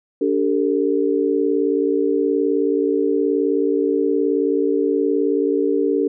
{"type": "tone cluster", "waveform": "sine", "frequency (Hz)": [289.1, 391, 449.9], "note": ["D4", "G4", "A4"], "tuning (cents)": [-27, -4, 39], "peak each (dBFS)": -20, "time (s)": [0.21, 6.08], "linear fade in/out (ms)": 5, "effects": []}